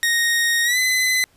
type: tone with pitch glide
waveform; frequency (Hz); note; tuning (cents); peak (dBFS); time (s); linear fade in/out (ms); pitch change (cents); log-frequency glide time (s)
sawtooth; 1864.7 to 2022; A#6 to B6; 0 to +40; -13; 0.03-1.24; 0; +140; 0.64-0.78
effects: pink hiss -58 dBFS RMS until 1.36 s + resampled to 32000 Hz